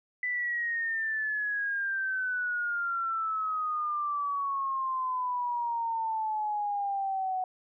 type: exponential sweep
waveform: sine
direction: down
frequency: 1996 to 740 Hz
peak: -28 dBFS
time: 0.23-7.44 s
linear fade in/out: 2 ms
effects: none